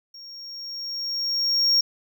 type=tone with level ramp; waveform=triangle; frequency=5560 Hz; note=F8; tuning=9 cents flat; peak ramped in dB=-39 to -14 dBFS; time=0.14-1.81 s; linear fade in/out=5 ms; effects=none